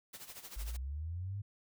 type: noise with tremolo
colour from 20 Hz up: white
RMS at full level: -47 dBFS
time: 0.13-0.77 s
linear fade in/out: 10 ms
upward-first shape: sine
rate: 13 Hz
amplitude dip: 75%
type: linear sweep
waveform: sine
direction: up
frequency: 48.55 to 103.83 Hz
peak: -37 dBFS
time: 0.56-1.42 s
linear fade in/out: 10 ms
effects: none